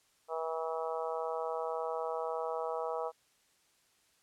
harmonic tone, 161.8 Hz, E3, 32 cents flat, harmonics 3 / 4 / 5 / 6 / 7 / 8, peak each -37 / -39 / -41 / -43 / -44 / -45 dBFS, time 0.28-3.12 s, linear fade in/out 50 ms, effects white hiss -70 dBFS RMS until 4.22 s + low-pass 10000 Hz 12 dB/octave

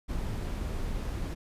brown noise, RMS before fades -33 dBFS, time 0.08-1.35 s, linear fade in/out 20 ms, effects resampled to 32000 Hz

